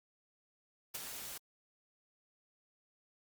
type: noise with ADSR envelope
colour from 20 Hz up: white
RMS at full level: -38 dBFS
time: 0.94-1.38 s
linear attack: 13 ms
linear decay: 17 ms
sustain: -7 dB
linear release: 8 ms
effects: Opus 48 kbps